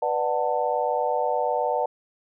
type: chord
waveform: sine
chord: B minor seventh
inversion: none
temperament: just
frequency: 493.9 / 592.7 / 740.8 / 889 Hz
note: B4 / D5 / F#5 / A5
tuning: 0 / +16 / +2 / +18 cents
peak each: -27 dBFS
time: 0.02-1.86 s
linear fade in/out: 5 ms
effects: none

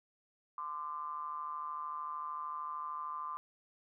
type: ring-modulated tone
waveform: triangle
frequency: 76.6 Hz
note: D#2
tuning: 27 cents flat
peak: -33 dBFS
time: 0.58-3.37 s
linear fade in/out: 0 ms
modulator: 1110 Hz
effects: none

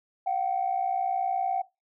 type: tone pair together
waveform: sine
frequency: 707 / 766.9 Hz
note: F5 / G5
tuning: +21 / -38 cents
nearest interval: minor second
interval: 141 cents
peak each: -29 / -25 dBFS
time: 0.26-1.62 s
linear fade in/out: 10 ms
effects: noise-tail reverb RT60 0.2 s tail -18 dB re dry + tanh soft clip ceiling -19 dBFS

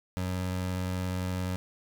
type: tone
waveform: 25% pulse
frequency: 91.7 Hz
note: F#2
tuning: 15 cents flat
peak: -26 dBFS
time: 0.17-1.56 s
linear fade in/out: 0 ms
effects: none

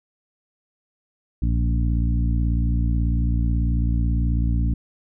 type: harmonic tone with a mistuned harmonic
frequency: 58.27 Hz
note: A#1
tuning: in tune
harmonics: 1 / 2 / 3 / 4 / 5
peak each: -19 / -25 / -29 / -31 / -33 dBFS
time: 1.42-4.74 s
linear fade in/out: 5 ms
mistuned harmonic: 1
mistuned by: +58 cents
effects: none

